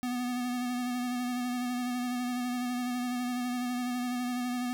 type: tone with vibrato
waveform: square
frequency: 246.9 Hz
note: B3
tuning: in tune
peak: -31 dBFS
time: 0.03-4.73 s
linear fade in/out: 0 ms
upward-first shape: sine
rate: 12 Hz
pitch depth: 25 cents each way
effects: none